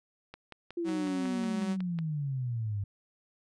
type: click train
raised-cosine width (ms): 0.3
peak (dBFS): -28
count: 10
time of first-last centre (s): 0.34-1.988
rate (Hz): 5.46
type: exponential sweep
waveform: sine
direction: down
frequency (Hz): 350 to 98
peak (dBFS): -30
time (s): 0.77-2.84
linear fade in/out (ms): 5
type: tone with pitch glide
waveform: sawtooth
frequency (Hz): 186.1 to 187.83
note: F#3 to F#3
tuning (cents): +10 to +26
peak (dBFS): -31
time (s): 0.84-1.77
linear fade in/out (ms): 50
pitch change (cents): +16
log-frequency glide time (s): 1.14-1.26
effects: resampled to 22050 Hz